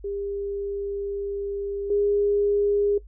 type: tone pair in turn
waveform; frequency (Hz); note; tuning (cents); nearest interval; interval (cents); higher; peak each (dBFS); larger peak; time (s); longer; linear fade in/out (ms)
sine; 401 / 407.8; G4 / G#4; +39 / -32; unison; 29; second; -27 / -19; second; 0.04-1.9 / 1.9-2.98; first; 5
effects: noise-tail reverb RT60 0.1 s tail -17 dB re dry + added 50 Hz sine -42 dBFS peak until 3.07 s